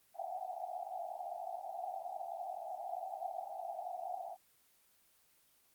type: band-pass noise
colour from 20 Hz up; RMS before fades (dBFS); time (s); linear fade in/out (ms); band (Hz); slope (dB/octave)
pink; -43; 0.14-4.37; 50; 680 to 780; 96
effects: white hiss -70 dBFS RMS until 5.74 s + Opus 24 kbps